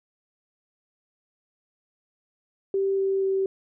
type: tone with pitch steps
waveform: sine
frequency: 390 / 387.8 / 385.5 Hz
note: G4 / G4 / G4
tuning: -9 / -19 / -29 cents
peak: -21 dBFS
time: 2.74-3.46 s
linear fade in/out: 2 ms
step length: 240 ms
effects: none